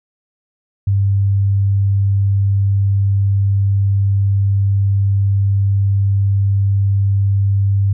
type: tone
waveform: sine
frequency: 99 Hz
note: G2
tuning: 18 cents sharp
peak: -11 dBFS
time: 0.87-7.93 s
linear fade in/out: 5 ms
effects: none